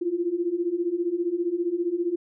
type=beating tone pair; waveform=sine; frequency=336.6 / 351.6 Hz; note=E4 / F4; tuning=+36 / +12 cents; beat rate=15 Hz; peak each=-28 / -25 dBFS; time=0.01-2.16 s; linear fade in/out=10 ms; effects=none